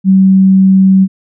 sine tone, 190.9 Hz, G3, 46 cents flat, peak -3 dBFS, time 0.04-1.08 s, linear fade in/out 50 ms, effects none

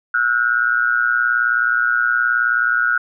sine tone with amplitude modulation, 1450 Hz, F#6, 35 cents flat, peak -10 dBFS, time 0.14-2.98 s, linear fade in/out 5 ms, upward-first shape sine, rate 119 Hz, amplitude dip 90%, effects none

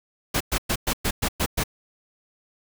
pink noise bursts, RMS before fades -23 dBFS, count 8, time 0.34-1.638 s, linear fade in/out 10 ms, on 66 ms, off 110 ms, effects none

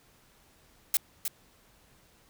blue noise with echo, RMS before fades -24 dBFS, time 0.94-0.97 s, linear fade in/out 2 ms, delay 310 ms, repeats 1, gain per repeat -7 dB, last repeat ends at 1.28 s, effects pink hiss -62 dBFS RMS until 2.29 s

